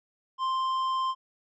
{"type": "tone with tanh clipping", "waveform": "triangle", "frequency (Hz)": 1047, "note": "C6", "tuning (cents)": 1, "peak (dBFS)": -27, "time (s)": [0.38, 1.15], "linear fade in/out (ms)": 50, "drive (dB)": 12, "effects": []}